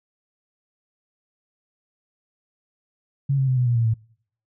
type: tone with pitch steps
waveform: sine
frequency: 138.59 / 133.71 / 129.01 / 124.47 / 120.09 / 115.87 / 111.79 Hz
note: C#3 / C3 / C3 / B2 / B2 / A#2 / A2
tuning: 0 / +38 / -24 / +14 / -48 / -10 / +28 cents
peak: -17 dBFS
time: 3.29-3.941 s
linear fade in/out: 10 ms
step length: 93 ms
effects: noise-tail reverb RT60 0.6 s tail -25 dB re dry